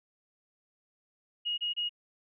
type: tone bursts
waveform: sine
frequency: 2879 Hz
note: F#7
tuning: 48 cents flat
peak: -29 dBFS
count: 3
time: 1.45-1.894 s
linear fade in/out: 20 ms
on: 130 ms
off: 27 ms
effects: none